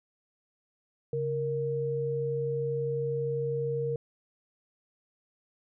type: tone pair together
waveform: sine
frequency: 138.59 / 466.2 Hz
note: C#3 / A#4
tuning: 0 / 0 cents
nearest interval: octave + major sixth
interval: 2100 cents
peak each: -33 / -29 dBFS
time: 1.13-3.96 s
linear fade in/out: 2 ms
effects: none